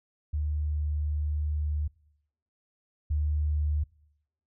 sine tone pair in turn, 74.9 / 74.9 Hz, D2 / D2, +35 / +35 cents, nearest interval unison, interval 0 cents, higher neither, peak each -26 / -24 dBFS, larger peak second, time 0.33-1.88 / 3.1-3.84 s, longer first, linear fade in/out 10 ms, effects noise-tail reverb RT60 0.8 s tail -24 dB re dry

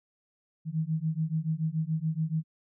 sine beating tone pair, 155.56 / 162.56 Hz, D#3 / E3, 0 / -24 cents, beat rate 7 Hz, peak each -30 dBFS, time 0.65-2.44 s, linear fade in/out 50 ms, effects none

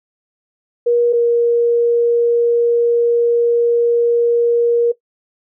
sine tone pair in turn, 476.9 / 472 Hz, A#4 / A#4, +39 / +22 cents, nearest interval unison, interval 17 cents, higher first, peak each -10 dBFS, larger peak neither, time 0.86-1.13 / 1.13-4.92 s, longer second, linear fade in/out 10 ms, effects noise-tail reverb RT60 0.1 s tail -17 dB re dry

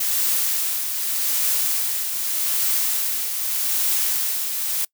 blue noise with tremolo, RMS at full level -20 dBFS, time 0-4.85 s, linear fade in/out 5 ms, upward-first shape triangle, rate 0.83 Hz, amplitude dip 50%, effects noise-tail reverb RT60 0.1 s tail -25 dB re dry

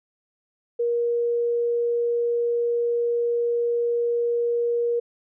sine tone, 473.5 Hz, A#4, 27 cents sharp, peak -20 dBFS, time 0.79-5 s, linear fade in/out 10 ms, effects none

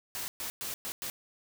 white noise bursts at uneven times, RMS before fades -37 dBFS, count 5, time 0.15-0.28 / 0.4-0.5 / 0.61-0.74 / 0.85-0.92 / 1.02-1.1 s, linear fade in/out 0 ms, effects none

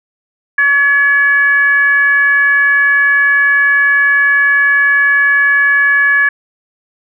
sine tone with frequency modulation, 1700 Hz, G#6, 40 cents sharp, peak -7 dBFS, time 0.58-6.29 s, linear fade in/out 5 ms, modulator 570 Hz, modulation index 0.4, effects none

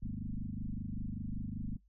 sine tone with frequency modulation, 111.9 Hz, A2, 30 cents sharp, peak -36 dBFS, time 0.02-1.77 s, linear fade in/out 10 ms, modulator 25.2 Hz, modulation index 5.2, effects noise-tail reverb RT60 0.1 s tail -17 dB re dry + added 50 Hz sine -64 dBFS peak until 1.88 s

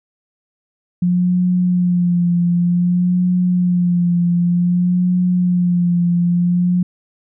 sine tone with vibrato, 177 Hz, F3, 23 cents sharp, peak -12 dBFS, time 1.02-6.83 s, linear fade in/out 5 ms, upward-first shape sine, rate 0.54 Hz, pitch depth 33 cents each way, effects none

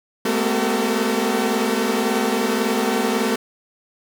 sawtooth tone cluster, 212.3 / 230.5 / 254.1 / 380.5 / 449.8 Hz, G#3 / A#3 / B3 / F#4 / A4, +38 / -19 / +49 / +48 / +38 cents, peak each -21 dBFS, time 0.25-3.36 s, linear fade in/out 5 ms, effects none

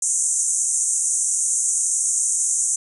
white band-pass noise, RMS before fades -21 dBFS, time 0.02-2.76 s, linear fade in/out 5 ms, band 6200 to 9400 Hz, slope 96 dB/octave, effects none

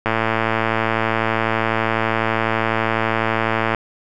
click train, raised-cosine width 0.5 ms, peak -3 dBFS, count 414, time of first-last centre 0.06-3.748 s, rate 112 Hz, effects none

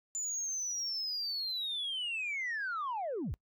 sine linear sweep, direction down, 7090 to 38 Hz, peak -32 dBFS, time 0.15-3.34 s, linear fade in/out 0 ms, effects noise-tail reverb RT60 0.1 s tail -25 dB re dry + tanh soft clip ceiling -31 dBFS

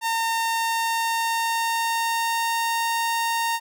sawtooth tone with pitch glide, 912 to 922.1 Hz, A#5 to A#5, -38 to -19 cents, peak -18 dBFS, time 0.01-3.6 s, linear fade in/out 50 ms, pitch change +19 cents, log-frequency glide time 0.38-2.91 s, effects none

